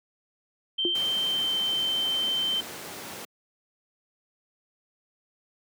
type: tone with pitch glide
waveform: sine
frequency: 3126 to 3106 Hz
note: G7 to G7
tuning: -6 to -17 cents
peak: -24 dBFS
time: 0.78-2.61 s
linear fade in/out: 10 ms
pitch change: -11 cents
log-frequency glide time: 1.2-1.57 s
type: tone with exponential decay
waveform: sine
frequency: 349.2 Hz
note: F4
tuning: in tune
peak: -21 dBFS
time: 0.85-0.97 s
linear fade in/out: 0 ms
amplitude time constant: 26 ms
type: noise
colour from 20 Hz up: pink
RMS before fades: -38 dBFS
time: 0.95-3.25 s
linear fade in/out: 2 ms
effects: high-pass 200 Hz 12 dB/octave